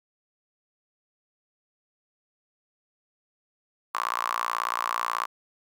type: tone with high-pass filter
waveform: sawtooth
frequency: 58.27 Hz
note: A#1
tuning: in tune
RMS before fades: -29 dBFS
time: 3.94-5.26 s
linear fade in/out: 10 ms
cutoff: 1100 Hz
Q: 7.9
effects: none